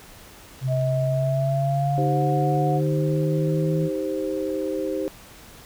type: clicks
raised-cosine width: 0.2 ms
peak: -31 dBFS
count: 6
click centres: 0.59 / 0.628 / 0.686 / 0.725 / 0.77 / 0.812 s
type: exponential sweep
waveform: sine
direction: up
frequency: 130.81 to 160 Hz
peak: -21 dBFS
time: 0.61-3.9 s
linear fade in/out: 50 ms
type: tone with pitch glide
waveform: sine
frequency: 640 to 726.7 Hz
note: D#5 to F#5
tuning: +49 to -31 cents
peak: -24 dBFS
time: 0.67-2.81 s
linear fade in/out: 50 ms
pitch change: +220 cents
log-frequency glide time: 1.11-2.21 s
type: chord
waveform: sine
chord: C minor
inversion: first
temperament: just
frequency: 314 / 392.4 / 523.3 Hz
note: Eb4 / G4 / C5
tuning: +16 / +2 / 0 cents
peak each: -28 dBFS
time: 1.98-5.08 s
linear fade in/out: 0 ms
effects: pink hiss -46 dBFS RMS until 5.65 s